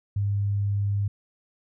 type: tone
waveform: sine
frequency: 101 Hz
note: G#2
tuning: 48 cents flat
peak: -22 dBFS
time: 0.16-1.08 s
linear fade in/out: 5 ms
effects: none